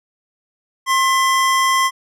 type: tone pair together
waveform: square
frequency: 1064 / 2007 Hz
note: C6 / B6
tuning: +29 / +27 cents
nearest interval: major seventh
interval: 1098 cents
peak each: -15 / -20 dBFS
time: 0.86-1.91 s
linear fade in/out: 50 ms
effects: low-pass 12000 Hz 12 dB/octave